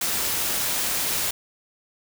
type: noise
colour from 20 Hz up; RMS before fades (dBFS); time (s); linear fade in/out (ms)
white; -25; 0.01-1.31; 5
effects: none